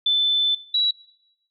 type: tone pair in turn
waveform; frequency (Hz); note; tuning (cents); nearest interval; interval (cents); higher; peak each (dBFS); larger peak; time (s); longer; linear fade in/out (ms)
sine; 3520 / 3907; A7 / B7; 0 / -19; major second; 181; second; -16 / -17; first; 0.06-0.55 / 0.74-0.91; first; 5
effects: noise-tail reverb RT60 0.9 s tail -22 dB re dry